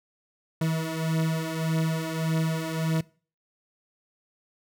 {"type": "beating tone pair", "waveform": "40% pulse", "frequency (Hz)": [159.8, 161.5], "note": ["D#3", "E3"], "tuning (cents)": [47, -35], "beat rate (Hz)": 1.7, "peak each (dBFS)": [-29, -26], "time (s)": [0.61, 3.01], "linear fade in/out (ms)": 5, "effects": ["noise-tail reverb RT60 0.4 s tail -22 dB re dry"]}